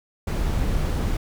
brown noise, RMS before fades -23 dBFS, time 0.27-1.17 s, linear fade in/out 5 ms, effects none

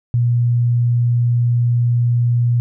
sine tone, 120 Hz, B2, 49 cents flat, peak -12 dBFS, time 0.14-2.6 s, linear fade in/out 0 ms, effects none

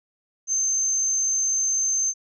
sine tone, 6272 Hz, G8, in tune, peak -20 dBFS, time 0.47-2.14 s, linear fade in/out 50 ms, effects none

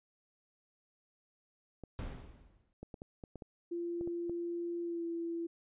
clicks, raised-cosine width 2 ms, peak -32 dBFS, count 10, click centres 1.837 / 2.83 / 2.942 / 3.019 / 3.238 / 3.357 / 3.422 / 4.011 / 4.075 / 4.296 s
brown noise with exponential decay, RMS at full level -37 dBFS, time 1.99-2.73 s, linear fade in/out 0 ms, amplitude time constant 160 ms
sine tone with pitch glide, 343.5 to 336.2 Hz, F4 to E4, -29 to +34 cents, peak -35 dBFS, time 3.71-5.47 s, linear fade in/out 10 ms, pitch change -37 cents, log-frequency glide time 4.82-5.05 s
effects resampled to 8000 Hz

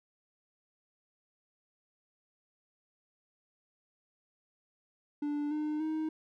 triangle tone with pitch steps, 292.9 / 303.1 / 313.6 Hz, D4 / D#4 / D#4, -5 / -45 / +14 cents, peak -29 dBFS, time 5.22-6.09 s, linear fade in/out 5 ms, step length 290 ms, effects none

